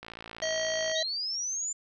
click train, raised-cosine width 0.3 ms, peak -25 dBFS, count 51, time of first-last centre 0.03-0.915 s, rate 56.5 Hz
harmonic tone, 638 Hz, D#5, 43 cents sharp, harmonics 1 / 3 / 5 / 7 / 9 / 10, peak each -30 / -35 / -37 / -38 / -40 / -40 dBFS, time 0.42-1.03 s, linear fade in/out 5 ms
sine linear sweep, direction up, 3699 to 7180 Hz, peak -30 dBFS, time 0.95-1.73 s, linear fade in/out 10 ms
effects none

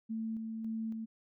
sine tone with tremolo, 223 Hz, A3, 23 cents sharp, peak -34 dBFS, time 0.09-1.06 s, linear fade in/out 20 ms, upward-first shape square, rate 1.8 Hz, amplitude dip 30%, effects none

